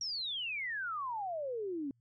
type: exponential sweep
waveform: sine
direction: down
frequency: 5700 to 265.4 Hz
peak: -35 dBFS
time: 0.01-1.91 s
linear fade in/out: 2 ms
effects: added 118 Hz sine -69 dBFS peak until 2 s